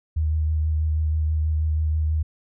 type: tone with vibrato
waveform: sine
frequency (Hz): 77.78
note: D#2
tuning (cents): 0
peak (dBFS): -19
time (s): 0.16-2.23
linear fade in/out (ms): 10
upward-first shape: sine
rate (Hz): 6.2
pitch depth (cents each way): 19
effects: none